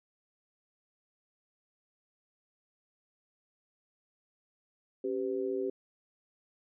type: tone with amplitude modulation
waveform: sine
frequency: 389.1 Hz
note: G4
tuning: 13 cents flat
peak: -26 dBFS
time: 5.04-5.7 s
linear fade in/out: 5 ms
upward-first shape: sine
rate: 115 Hz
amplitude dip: 95%
effects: none